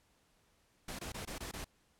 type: noise bursts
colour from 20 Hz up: pink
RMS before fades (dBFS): -43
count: 6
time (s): 0.88-1.645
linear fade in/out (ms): 5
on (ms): 110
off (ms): 21
effects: pink hiss -72 dBFS RMS until 1.99 s + low-pass 12000 Hz 12 dB/octave